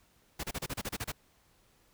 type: noise bursts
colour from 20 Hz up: pink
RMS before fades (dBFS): -36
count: 10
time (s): 0.39-1.12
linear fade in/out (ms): 10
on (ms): 46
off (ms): 30
effects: pink hiss -67 dBFS RMS until 1.93 s